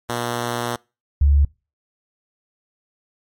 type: tone pair in turn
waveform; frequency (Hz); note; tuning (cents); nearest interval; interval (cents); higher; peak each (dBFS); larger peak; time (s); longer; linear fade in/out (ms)
5% pulse / sine; 120 / 71.35; B2 / D2; -49 / -49; major sixth; 900; first; -11; neither; 0.09-0.76 / 1.21-1.45; first; 5
effects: noise-tail reverb RT60 0.3 s tail -25 dB re dry + MP3 64 kbps